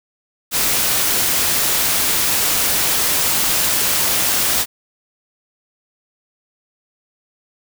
white noise, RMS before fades -17 dBFS, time 0.51-4.66 s, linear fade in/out 50 ms, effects none

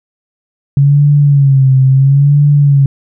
sine tone with vibrato, 138.59 Hz, C#3, in tune, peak -4 dBFS, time 0.77-2.86 s, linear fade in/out 2 ms, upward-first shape sine, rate 0.74 Hz, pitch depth 85 cents each way, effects none

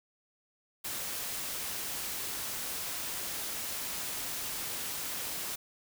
white noise, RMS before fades -37 dBFS, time 0.84-5.56 s, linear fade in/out 10 ms, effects none

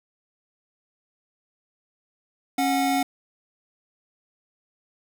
square tone pair together, 273.5 / 731 Hz, C#4 / F#5, -23 / -21 cents, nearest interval octave + perfect fourth, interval 1702 cents, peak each -24 dBFS, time 2.58-3.03 s, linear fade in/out 5 ms, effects none

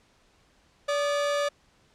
45% pulse tone pair together, 576 / 1220.5 Hz, D5 / D#6, -34 / -34 cents, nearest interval octave + minor second, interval 1300 cents, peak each -25 / -32 dBFS, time 0.88-1.49 s, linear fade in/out 10 ms, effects pink hiss -63 dBFS RMS until 1.94 s + low-pass 7000 Hz 12 dB/octave

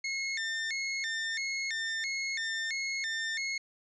sawtooth tone with vibrato, 1975.5 Hz, B6, in tune, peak -28 dBFS, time 0.04-3.58 s, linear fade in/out 5 ms, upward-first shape square, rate 1.5 Hz, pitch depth 160 cents each way, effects resampled to 16000 Hz

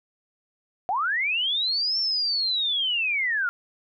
sine linear two-way sweep, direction up then down, 691 to 5450 to 1373 Hz, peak -22 dBFS, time 0.89-3.49 s, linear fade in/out 0 ms, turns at 1.99 s, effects none

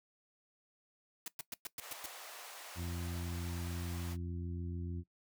white noise bursts, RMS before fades -42 dBFS, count 7, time 1.26-2.06 s, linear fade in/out 2 ms, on 20 ms, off 110 ms
pink high-pass noise, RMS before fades -50 dBFS, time 1.79-4.17 s, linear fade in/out 50 ms, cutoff 560 Hz, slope 24 dB/octave
harmonic tone, 86.8 Hz, F2, 10 cents flat, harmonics 1 / 2 / 3 / 4, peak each -39 / -45 / -49 / -51 dBFS, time 2.75-5.04 s, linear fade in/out 50 ms
effects noise-tail reverb RT60 0.1 s tail -19 dB re dry

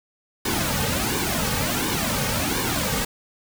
pink noise with flanger, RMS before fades -24 dBFS, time 0.45-3.05 s, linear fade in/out 5 ms, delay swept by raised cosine 1.5 to 3 ms, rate 1.4 Hz, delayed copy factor -0.7, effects none

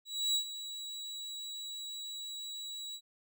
35% pulse tone with ADSR envelope, 3898 Hz, B7, 23 cents flat, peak -25 dBFS, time 0.05-3.01 s, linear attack 300 ms, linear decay 89 ms, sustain -13 dB, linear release 67 ms, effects none

